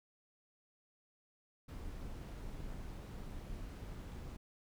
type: noise with amplitude modulation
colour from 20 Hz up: brown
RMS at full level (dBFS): -44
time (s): 1.68-4.37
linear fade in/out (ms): 10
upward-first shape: sine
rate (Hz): 219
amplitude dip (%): 40
effects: none